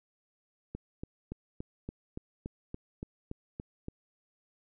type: click train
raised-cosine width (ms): 3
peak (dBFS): -25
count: 12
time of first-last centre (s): 0.75-3.884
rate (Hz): 3.51
effects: none